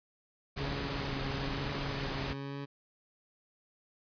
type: noise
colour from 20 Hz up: pink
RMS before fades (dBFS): -37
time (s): 0.56-2.34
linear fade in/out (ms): 20
type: tone with vibrato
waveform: 20% pulse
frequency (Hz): 138.2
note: C#3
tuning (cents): -5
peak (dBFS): -33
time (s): 0.57-2.66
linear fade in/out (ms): 20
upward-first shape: triangle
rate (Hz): 1.1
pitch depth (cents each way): 32
effects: resampled to 11025 Hz